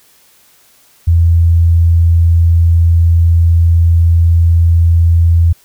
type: tone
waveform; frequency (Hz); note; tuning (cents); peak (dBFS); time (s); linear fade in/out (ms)
sine; 84; E2; +33; -5; 1.07-5.53; 10
effects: white hiss -48 dBFS RMS until 5.64 s